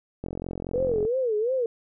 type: click train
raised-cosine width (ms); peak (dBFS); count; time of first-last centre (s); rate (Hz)
2; -19; 37; 0.24-1.051; 44.4
type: tone with vibrato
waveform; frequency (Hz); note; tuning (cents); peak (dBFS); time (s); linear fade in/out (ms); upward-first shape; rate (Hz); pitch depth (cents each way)
sine; 470.4; A#4; +16; -22; 0.74-1.66; 2; sine; 2.8; 200
effects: none